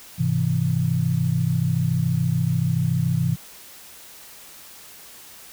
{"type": "chord", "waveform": "sine", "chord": "Ab augmented", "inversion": "none", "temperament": "equal", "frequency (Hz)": [103.83, 130.81, 164.81], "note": ["Ab2", "C3", "E3"], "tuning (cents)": [0, 0, 0], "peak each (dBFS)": [-26, -22, -22], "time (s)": [0.18, 3.36], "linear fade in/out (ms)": 20, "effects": ["white hiss -44 dBFS RMS until 5.52 s"]}